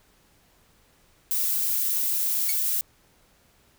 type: noise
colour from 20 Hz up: violet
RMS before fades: -25 dBFS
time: 1.31-2.81 s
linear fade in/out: 0 ms
type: tone with exponential decay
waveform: 10% pulse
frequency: 2217 Hz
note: C#7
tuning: in tune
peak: -16 dBFS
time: 2.49-2.59 s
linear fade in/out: 1 ms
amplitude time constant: 21 ms
effects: pink hiss -61 dBFS RMS until 3.78 s